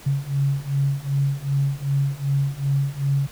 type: beating tone pair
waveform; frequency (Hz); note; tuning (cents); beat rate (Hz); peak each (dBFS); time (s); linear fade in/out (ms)
sine; 137.6 / 140.2; C#3 / C#3; -12 / +20; 2.6; -23 / -22; 0.06-3.27; 10
effects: pink hiss -44 dBFS RMS until 3.31 s